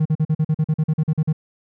triangle tone bursts, 155.56 Hz, D#3, in tune, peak -12 dBFS, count 14, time 0-1.329 s, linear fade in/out 10 ms, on 55 ms, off 43 ms, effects tanh soft clip ceiling -8 dBFS

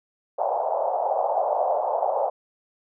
white band-pass noise, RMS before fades -24 dBFS, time 0.38-2.3 s, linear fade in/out 10 ms, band 540 to 840 Hz, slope 48 dB/octave, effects none

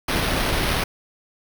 pink noise with sample-and-hold, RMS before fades -22 dBFS, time 0.08-0.84 s, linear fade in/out 5 ms, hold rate 7350 Hz, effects none

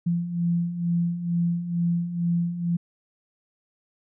sine beating tone pair, 170 / 172.2 Hz, F3 / F3, -46 / -24 cents, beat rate 2.2 Hz, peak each -29 / -23 dBFS, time 0.06-2.77 s, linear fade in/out 10 ms, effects none

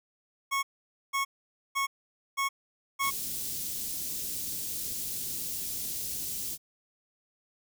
25% pulse tone bursts, 1099 Hz, C#6, 15 cents flat, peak -23 dBFS, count 5, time 0.51-3.11 s, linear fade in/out 20 ms, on 120 ms, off 500 ms
white band-stop noise, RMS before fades -35 dBFS, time 3-6.58 s, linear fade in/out 50 ms, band 300 to 4800 Hz, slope 12 dB/octave
effects none

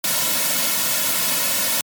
white noise with comb filter, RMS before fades -20 dBFS, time 0.04-1.81 s, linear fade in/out 2 ms, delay 2.5 ms, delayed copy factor -0.75, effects high-pass 150 Hz 12 dB/octave + MP3 96 kbps

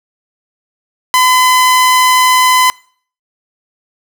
sawtooth tone, 1014 Hz, B5, 45 cents sharp, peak -3 dBFS, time 1.14-2.7 s, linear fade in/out 0 ms, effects noise-tail reverb RT60 0.5 s tail -24 dB re dry

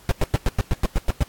brown noise bursts, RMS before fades -17 dBFS, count 10, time 0.09-1.23 s, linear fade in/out 0 ms, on 24 ms, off 100 ms, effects pink hiss -50 dBFS RMS until 1.28 s + AAC 64 kbps

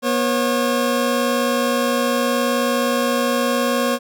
25% pulse tone pair together, 241.9 / 543 Hz, B3 / C#5, -36 / -36 cents, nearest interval octave + major second, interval 1400 cents, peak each -16 dBFS, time 0.02-3.99 s, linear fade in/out 50 ms, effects none

